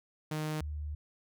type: tone pair in turn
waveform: sawtooth / sine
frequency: 154.2 / 74.69 Hz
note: D#3 / D2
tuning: -15 / +30 cents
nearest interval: octave + minor second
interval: 1255 cents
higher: first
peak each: -29 / -35 dBFS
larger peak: first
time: 0.31-0.61 / 0.61-0.95 s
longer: second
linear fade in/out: 5 ms
effects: none